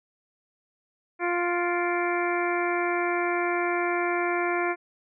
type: harmonic tone with a mistuned harmonic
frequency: 350 Hz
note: F4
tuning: 4 cents sharp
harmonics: 1 / 2 / 3 / 4 / 5 / 6 / 7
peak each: -27 / -30 / -32 / -33 / -34 / -35 / -35 dBFS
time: 1.19-4.76 s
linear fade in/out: 50 ms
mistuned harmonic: 7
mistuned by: -80 cents
effects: none